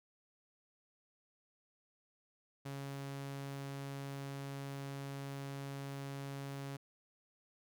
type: tone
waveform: sawtooth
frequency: 138.59 Hz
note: C#3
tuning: in tune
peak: -38 dBFS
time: 2.65-6.77 s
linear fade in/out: 10 ms
effects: none